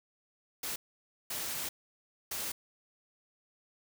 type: noise bursts at uneven times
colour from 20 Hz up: white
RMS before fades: -37 dBFS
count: 3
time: 0.63-0.76 / 1.3-1.69 / 2.31-2.52 s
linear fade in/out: 5 ms
effects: none